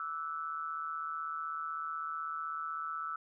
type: tone with amplitude modulation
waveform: sine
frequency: 1318.5 Hz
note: E6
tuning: in tune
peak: -32 dBFS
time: 0-3.16 s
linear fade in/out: 2 ms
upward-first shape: sine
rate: 156 Hz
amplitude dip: 80%
effects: none